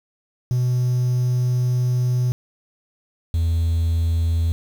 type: tone pair in turn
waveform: triangle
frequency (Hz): 124.4 / 83.03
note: B2 / E2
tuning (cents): +13 / +13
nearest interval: perfect fifth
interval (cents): 700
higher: first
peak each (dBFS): -14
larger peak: neither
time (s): 0.51-2.32 / 3.34-4.52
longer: first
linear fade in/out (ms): 0
effects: tanh soft clip ceiling -11 dBFS + 7-bit